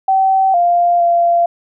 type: tone with pitch steps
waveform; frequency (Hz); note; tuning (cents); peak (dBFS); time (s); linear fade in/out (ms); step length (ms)
sine; 768 / 697 / 688; G5 / F5 / F5; -36 / -4 / -26; -9; 0.08-1.46; 5; 460
effects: none